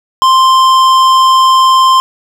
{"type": "tone with tanh clipping", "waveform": "sine", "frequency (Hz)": 1046.5, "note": "C6", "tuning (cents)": 0, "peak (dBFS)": -6, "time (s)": [0.22, 2], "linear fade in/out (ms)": 0, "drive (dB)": 14, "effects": []}